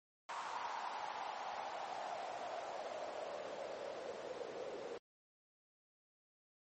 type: noise with band-pass filter sweep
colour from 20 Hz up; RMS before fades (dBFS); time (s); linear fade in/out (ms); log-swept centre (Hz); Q
white; -45; 0.29-4.98; 0; 970 to 460; 4.6
effects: MP3 32 kbps